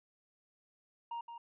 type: tone with echo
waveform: triangle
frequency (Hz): 936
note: A#5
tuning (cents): +7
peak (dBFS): -36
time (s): 1.11-1.21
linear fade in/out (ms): 5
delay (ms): 170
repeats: 1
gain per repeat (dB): -7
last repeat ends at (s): 1.38
effects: resampled to 8000 Hz